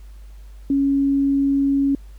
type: tone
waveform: sine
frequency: 277.2 Hz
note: C#4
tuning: in tune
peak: -15 dBFS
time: 0.7-1.95 s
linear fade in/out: 2 ms
effects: added 50 Hz sine -37 dBFS peak until 2.18 s + pink hiss -57 dBFS RMS until 2.18 s